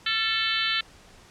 harmonic tone with a mistuned harmonic, 440 Hz, A4, in tune, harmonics 3 / 4 / 5 / 6 / 7 / 8 / 9 / 10, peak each -32 / -30 / -33 / -32 / -29 / -31 / -31 / -37 dBFS, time 0.06-0.81 s, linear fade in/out 5 ms, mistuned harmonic 3, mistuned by +47 cents, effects pink hiss -52 dBFS RMS until 1.3 s + low-pass 8000 Hz 12 dB/octave

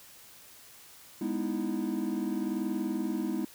triangle chord, E major seventh, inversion first, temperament just, 206 / 247.2 / 309 / 329.6 Hz, G#3 / B3 / D#4 / E4, -14 / +2 / -12 / 0 cents, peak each -33 dBFS, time 1.21-3.45 s, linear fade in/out 5 ms, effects white hiss -53 dBFS RMS until 3.54 s

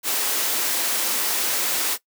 white high-pass noise, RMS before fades -23 dBFS, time 0.03-1.98 s, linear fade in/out 50 ms, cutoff 250 Hz, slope 24 dB/octave, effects noise-tail reverb RT60 0.1 s tail -19 dB re dry

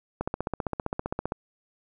click train, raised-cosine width 1 ms, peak -14 dBFS, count 18, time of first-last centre 0.21-1.321 s, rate 15.3 Hz, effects none

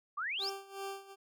sine exponential sweep, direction up, 1108.7 to 5700 Hz, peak -34 dBFS, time 0.17-0.5 s, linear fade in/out 10 ms
20% pulse tone with tremolo, 392 Hz, G4, in tune, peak -33 dBFS, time 0.38-1.16 s, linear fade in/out 50 ms, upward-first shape sine, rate 2.6 Hz, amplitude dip 85%
effects none

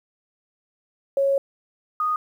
sine tone pair in turn, 551 / 1237 Hz, C#5 / D#6, -11 / -10 cents, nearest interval octave + major second, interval 1401 cents, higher second, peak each -17 / -20 dBFS, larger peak first, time 1.17-1.38 / 2-2.16 s, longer first, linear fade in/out 2 ms, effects 9-bit

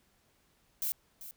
violet noise with echo, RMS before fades -33 dBFS, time 0.82-0.92 s, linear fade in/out 0 ms, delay 390 ms, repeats 1, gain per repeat -13 dB, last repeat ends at 1.31 s, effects pink hiss -70 dBFS RMS until 1.36 s

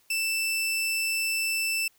sawtooth tone, 2657 Hz, E7, 13 cents sharp, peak -22 dBFS, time 0.1-1.88 s, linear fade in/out 5 ms, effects white hiss -64 dBFS RMS until 1.98 s

